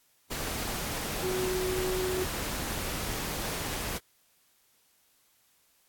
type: tone in noise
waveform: sine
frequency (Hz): 370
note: F#4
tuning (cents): 0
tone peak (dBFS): -29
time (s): 1.22-2.25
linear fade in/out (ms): 20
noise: pink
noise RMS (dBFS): -34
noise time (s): 0.3-3.99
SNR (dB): +2
effects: white hiss -67 dBFS RMS until 5.88 s + AAC 64 kbps